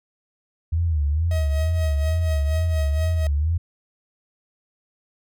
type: tone with vibrato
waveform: sine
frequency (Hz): 78.1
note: D#2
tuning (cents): +7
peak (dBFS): -18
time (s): 0.72-3.58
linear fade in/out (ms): 10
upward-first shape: sine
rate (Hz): 2.2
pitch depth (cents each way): 150
type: tone with tremolo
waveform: 45% pulse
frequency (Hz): 635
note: D#5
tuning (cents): +35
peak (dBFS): -28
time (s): 1.31-3.27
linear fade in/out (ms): 2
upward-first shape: triangle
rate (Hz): 4.2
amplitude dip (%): 75
effects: none